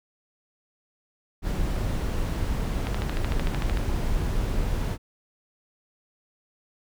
brown noise, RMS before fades -26 dBFS, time 1.42-4.98 s, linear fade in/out 50 ms
click train, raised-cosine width 0.3 ms, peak -15 dBFS, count 13, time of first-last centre 2.87-3.772 s, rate 13.3 Hz
effects none

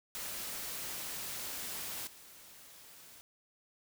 white noise with level steps, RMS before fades -41 / -55 dBFS, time 0.15-3.21 s, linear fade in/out 0 ms, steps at 2.07 s, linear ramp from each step 2 ms, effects none

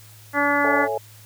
harmonic tone, 287 Hz, D4, 40 cents flat, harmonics 1 / 2 / 3 / 4 / 5 / 6 / 7, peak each -25 / -25 / -25 / -25 / -25 / -25 / -25 dBFS, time 0.33-0.88 s, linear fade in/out 50 ms
sine chord, A major seventh, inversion none, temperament equal, 440 / 554.4 / 659.3 / 830.6 Hz, A4 / C#5 / E5 / G#5, 0 / 0 / 0 / 0 cents, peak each -27 / -27 / -31 / -27 dBFS, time 0.64-0.98 s, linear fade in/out 5 ms
effects added 107 Hz sine -46 dBFS peak until 1.25 s + white hiss -49 dBFS RMS until 1.25 s

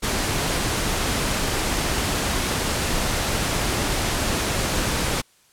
pink noise, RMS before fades -23 dBFS, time 0.02-5.22 s, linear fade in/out 20 ms, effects white hiss -58 dBFS RMS until 5.52 s + low-pass 11000 Hz 12 dB/octave

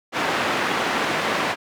white band-pass noise, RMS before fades -23 dBFS, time 0.12-1.56 s, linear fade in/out 50 ms, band 180 to 1900 Hz, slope 12 dB/octave, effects none

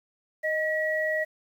sine tone pair together, 623 / 1919.4 Hz, D#5 / B6, +2 / -50 cents, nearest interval octave + perfect fifth, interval 1948 cents, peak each -27 dBFS, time 0.43-1.25 s, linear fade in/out 20 ms, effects 9-bit

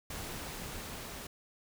pink noise with level ramp, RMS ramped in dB -41 to -44 dBFS, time 0.1-1.27 s, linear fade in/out 5 ms, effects none

